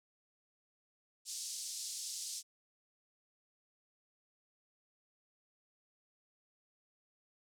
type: band-pass noise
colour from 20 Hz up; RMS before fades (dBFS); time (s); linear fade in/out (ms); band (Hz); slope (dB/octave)
pink; -43; 1.25-2.43; 50; 4700 to 9300; 24
effects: none